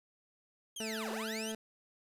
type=linear two-way sweep; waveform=20% pulse; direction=down then up; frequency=3322 to 349.2 to 3322 Hz; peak=-35 dBFS; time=0.76-1.52 s; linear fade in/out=5 ms; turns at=1.11 s
type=tone; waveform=20% pulse; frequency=220 Hz; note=A3; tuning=in tune; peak=-33 dBFS; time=0.8-1.55 s; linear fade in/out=2 ms
effects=resampled to 32000 Hz + 10-bit